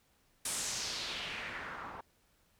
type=noise with low-pass filter sweep; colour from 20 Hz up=white; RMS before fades=-40 dBFS; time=0.45-2.01 s; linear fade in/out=5 ms; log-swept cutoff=9900 to 970 Hz; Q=2.2; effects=pink hiss -71 dBFS RMS until 2.59 s